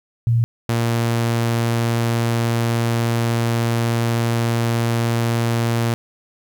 sine / sawtooth tone pair in turn, 116.54 / 116.54 Hz, A#2 / A#2, 0 / 0 cents, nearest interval unison, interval 0 cents, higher neither, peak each -13 dBFS, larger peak neither, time 0.27-0.44 / 0.69-5.94 s, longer second, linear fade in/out 0 ms, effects 9-bit

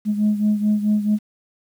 sine beating tone pair, 209.4 / 214 Hz, G#3 / A3, +15 / -48 cents, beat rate 4.6 Hz, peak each -16 / -21 dBFS, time 0.05-1.19 s, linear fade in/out 50 ms, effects tanh soft clip ceiling -11 dBFS + 8-bit

